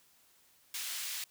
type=high-pass noise; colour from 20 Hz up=pink; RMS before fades=-39 dBFS; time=0.74-1.24 s; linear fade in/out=2 ms; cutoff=2600 Hz; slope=12 dB/octave; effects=white hiss -66 dBFS RMS until 1.3 s